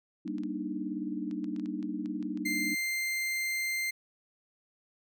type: chord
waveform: sine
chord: Eb major seventh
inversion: first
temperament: just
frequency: 194.45 / 233.3 / 291.7 / 311.1 Hz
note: G3 / Bb3 / D4 / Eb4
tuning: -14 / +2 / -12 / 0 cents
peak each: -39 / -39 / -37 / -37 dBFS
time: 0.25-2.75 s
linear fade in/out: 10 ms
type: clicks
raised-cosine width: 0.2 ms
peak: -35 dBFS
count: 12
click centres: 0.278 / 0.383 / 0.435 / 1.312 / 1.443 / 1.563 / 1.597 / 1.659 / 1.828 / 2.059 / 2.227 / 2.374 s
type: tone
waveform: 40% pulse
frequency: 2093 Hz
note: C7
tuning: in tune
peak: -29 dBFS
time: 2.45-3.91 s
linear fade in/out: 10 ms
effects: none